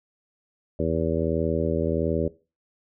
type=harmonic tone; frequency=81.4 Hz; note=E2; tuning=21 cents flat; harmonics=1 / 2 / 3 / 4 / 5 / 6 / 7; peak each=-30 / -30 / -30 / -30 / -30 / -30 / -30 dBFS; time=0.79-2.28 s; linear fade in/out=5 ms; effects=noise-tail reverb RT60 0.3 s tail -18 dB re dry